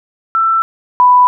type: tone pair in turn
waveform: sine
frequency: 1334 / 991.7 Hz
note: E6 / B5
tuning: +20 / +7 cents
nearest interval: perfect fourth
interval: 513 cents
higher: first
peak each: -9 / -4 dBFS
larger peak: second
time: 0.35-0.62 / 1-1.27 s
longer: neither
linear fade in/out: 0 ms
effects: none